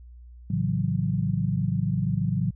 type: chord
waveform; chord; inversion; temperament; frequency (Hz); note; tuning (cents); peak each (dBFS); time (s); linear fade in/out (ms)
sine; F# minor seventh; first; equal; 110 / 138.59 / 164.81 / 185; A2 / C#3 / E3 / F#3; 0 / 0 / 0 / 0; -28; 0.5-2.51; 5
effects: added 60 Hz sine -43 dBFS peak until 2.55 s